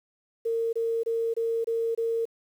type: tone bursts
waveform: sine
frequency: 457.9 Hz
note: A#4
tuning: 31 cents flat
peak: -24 dBFS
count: 6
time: 0.45-2.255 s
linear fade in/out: 10 ms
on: 280 ms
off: 25 ms
effects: 9-bit